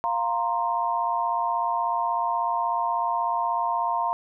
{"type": "chord", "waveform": "sine", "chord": "F suspended fourth", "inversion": "none", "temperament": "just", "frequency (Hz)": [698.5, 931.3, 1047.7], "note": ["F5", "Bb5", "C6"], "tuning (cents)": [0, -2, 2], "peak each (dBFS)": [-28, -25, -28], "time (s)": [0.04, 4.13], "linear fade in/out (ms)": 0, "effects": []}